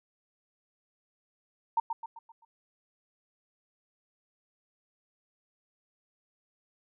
sine tone with echo, 915 Hz, A#5, 32 cents flat, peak -22 dBFS, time 1.77-1.8 s, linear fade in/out 5 ms, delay 130 ms, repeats 5, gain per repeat -7 dB, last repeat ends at 2.45 s, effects none

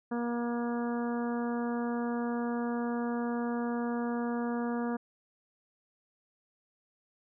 harmonic tone, 237.8 Hz, A#3, 35 cents sharp, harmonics 1 / 2 / 3 / 4 / 5 / 6 / 7, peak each -31 / -37 / -41 / -43 / -45 / -47 / -48 dBFS, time 0.11-4.97 s, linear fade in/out 10 ms, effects none

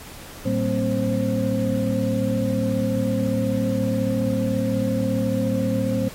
sine tone cluster, 111.9 / 191.8 / 230.2 / 264.7 / 527 Hz, A2 / G3 / A#3 / C4 / C5, +30 / -37 / -22 / +20 / +12 cents, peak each -26 dBFS, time 0.45-6.09 s, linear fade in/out 10 ms, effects pink hiss -41 dBFS RMS until 6.14 s + AAC 48 kbps

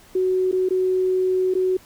sine tone with dropouts, 371.6 Hz, F#4, 7 cents sharp, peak -17 dBFS, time 0.15-1.77 s, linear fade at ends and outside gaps 5 ms, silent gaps 0.515-0.526 / 0.689-0.706 / 1.54-1.551 s, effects pink hiss -50 dBFS RMS until 1.85 s

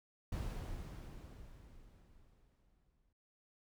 brown noise with exponential decay, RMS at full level -38 dBFS, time 0.32-3.13 s, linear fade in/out 5 ms, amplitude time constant 610 ms, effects none

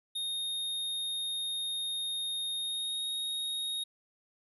square tone with pitch glide, 3700 to 3741 Hz, A#7 to A#7, -14 to +5 cents, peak -33 dBFS, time 0.15-3.84 s, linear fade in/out 10 ms, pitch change +19 cents, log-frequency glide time 2.56-3.08 s, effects none

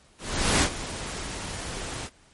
pink noise with ADSR envelope, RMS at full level -20 dBFS, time 0.18-2.1 s, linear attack 440 ms, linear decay 73 ms, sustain -14 dB, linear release 57 ms, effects pink hiss -58 dBFS RMS until 2.33 s + MP3 48 kbps

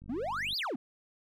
click train, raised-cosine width 5 ms, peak -38 dBFS, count 26, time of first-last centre 0.02-0.529 s, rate 49.1 Hz
triangle exponential two-way sweep, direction up then down, 213.7 to 5110 to 213.7 Hz, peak -30 dBFS, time 0.09-0.76 s, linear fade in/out 5 ms, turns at 0.57 s
effects none

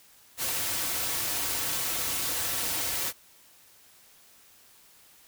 white noise with comb filter, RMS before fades -30 dBFS, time 0.37-3.13 s, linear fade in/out 50 ms, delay 4.9 ms, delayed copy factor -0.5, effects white hiss -57 dBFS RMS until 5.27 s

